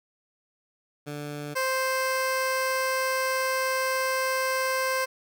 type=tone pair in turn; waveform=15% pulse; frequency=146.83 / 523.2 Hz; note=D3 / C5; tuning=0 / 0 cents; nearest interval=octave + minor seventh; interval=2200 cents; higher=second; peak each=-27 / -18 dBFS; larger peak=second; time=1.06-1.55 / 1.55-5.06 s; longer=second; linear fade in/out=20 ms; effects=none